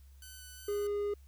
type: tone with vibrato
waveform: 5% pulse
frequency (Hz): 1508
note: F#6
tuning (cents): +32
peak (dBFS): -38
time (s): 0.22-0.87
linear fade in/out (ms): 2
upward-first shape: square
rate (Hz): 2.8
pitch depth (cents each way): 9
type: tone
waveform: triangle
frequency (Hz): 410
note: G#4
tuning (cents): -22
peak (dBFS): -29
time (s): 0.68-1.14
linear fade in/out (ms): 5
effects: added 68 Hz sine -53 dBFS peak until 1.27 s + white hiss -70 dBFS RMS until 1.27 s